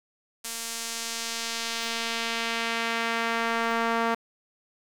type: tone with band-pass filter sweep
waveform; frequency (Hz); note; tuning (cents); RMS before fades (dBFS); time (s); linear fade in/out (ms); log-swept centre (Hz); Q
sawtooth; 229.8; A#3; -25; -29; 0.44-4.15; 10; 9200 to 1100; 0.95
effects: 8-bit